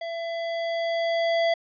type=tone with level ramp; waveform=square; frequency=670 Hz; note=E5; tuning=28 cents sharp; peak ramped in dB=-31 to -20 dBFS; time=0.01-1.54 s; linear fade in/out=5 ms; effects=resampled to 11025 Hz